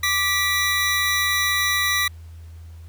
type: tone pair together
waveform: 25% pulse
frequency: 1174.7 / 1959.1 Hz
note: D6 / B6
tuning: 0 / -14 cents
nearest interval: major sixth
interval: 886 cents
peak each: -22 / -16 dBFS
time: 0.03-2.08 s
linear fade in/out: 5 ms
effects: added 82 Hz sine -37 dBFS peak until 2.88 s + pink hiss -57 dBFS RMS until 2.88 s